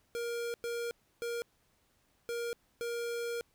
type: tone bursts at uneven times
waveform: square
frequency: 470.7 Hz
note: A#4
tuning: 17 cents sharp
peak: -35 dBFS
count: 5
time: 0.15-0.54 / 0.64-0.91 / 1.22-1.42 / 2.29-2.53 / 2.81-3.41 s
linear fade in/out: 0 ms
effects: pink hiss -72 dBFS RMS until 3.54 s